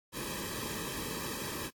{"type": "noise with comb filter", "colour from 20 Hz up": "pink", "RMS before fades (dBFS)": -38, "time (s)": [0.12, 1.71], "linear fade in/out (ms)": 50, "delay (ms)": 1.4, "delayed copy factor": -1, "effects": ["AAC 64 kbps"]}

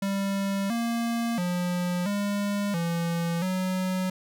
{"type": "tone with pitch steps", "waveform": "square", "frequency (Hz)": [196.9, 233, 177.8, 203, 169, 185.6], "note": ["G3", "A#3", "F3", "G#3", "E3", "F#3"], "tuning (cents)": [8, -1, 31, -39, 43, 6], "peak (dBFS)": -26, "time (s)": [0.02, 4.1], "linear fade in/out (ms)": 5, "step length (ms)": 680, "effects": []}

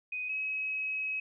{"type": "tone pair in turn", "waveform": "sine", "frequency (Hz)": [2500, 2554], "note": ["D#7", "D#7"], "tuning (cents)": [8, 45], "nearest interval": "unison", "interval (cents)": 37, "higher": "second", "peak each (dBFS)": [-33, -31], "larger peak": "second", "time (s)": [[0.12, 0.29], [0.29, 1.2]], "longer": "second", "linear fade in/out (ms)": 5, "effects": []}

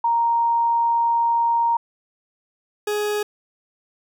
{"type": "tone pair in turn", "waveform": ["sine", "40% pulse"], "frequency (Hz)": [932.3, 417.6], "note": ["A#5", "G#4"], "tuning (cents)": [0, 10], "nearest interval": "octave + major second", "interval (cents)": 1390, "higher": "first", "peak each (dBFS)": [-16, -20], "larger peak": "first", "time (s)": [[0.04, 1.77], [2.87, 3.23]], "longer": "first", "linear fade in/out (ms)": 5, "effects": []}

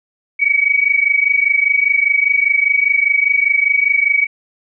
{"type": "tone pair together", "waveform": "sine", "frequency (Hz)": [2249, 2274], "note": ["C#7", "C#7"], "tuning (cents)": [24, 44], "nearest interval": "unison", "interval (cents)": 20, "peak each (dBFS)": -14, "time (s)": [0.39, 4.27], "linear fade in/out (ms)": 20, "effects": []}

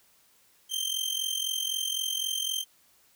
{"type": "tone with amplitude modulation", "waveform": "sawtooth", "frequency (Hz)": 3143, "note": "G7", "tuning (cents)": 4, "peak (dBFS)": -22, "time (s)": [0.69, 2.65], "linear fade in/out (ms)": 50, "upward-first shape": "sine", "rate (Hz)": 43.9, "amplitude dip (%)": 75, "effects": ["white hiss -63 dBFS RMS until 3.15 s"]}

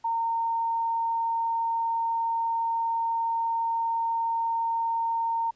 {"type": "tone", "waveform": "sine", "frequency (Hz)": 917, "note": "A#5", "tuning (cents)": -29, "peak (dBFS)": -24, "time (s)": [0.04, 5.51], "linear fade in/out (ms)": 10, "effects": ["pink hiss -65 dBFS RMS until 5.55 s", "resampled to 16000 Hz"]}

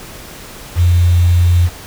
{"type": "tone with quantisation", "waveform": "sine", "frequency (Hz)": 87.31, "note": "F2", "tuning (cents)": 0, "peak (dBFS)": -7, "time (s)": [0.75, 1.7], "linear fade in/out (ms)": 50, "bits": 5, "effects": ["pink hiss -33 dBFS RMS until 1.86 s"]}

